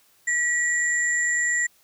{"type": "tone pair together", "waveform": "sine", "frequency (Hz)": [1928, 7279], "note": ["B6", "A#8"], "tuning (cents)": [-42, -42], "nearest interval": "octave + major seventh", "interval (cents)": 2300, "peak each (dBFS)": [-21, -27], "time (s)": [0.27, 1.67], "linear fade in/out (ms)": 10, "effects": ["white hiss -60 dBFS RMS until 1.83 s"]}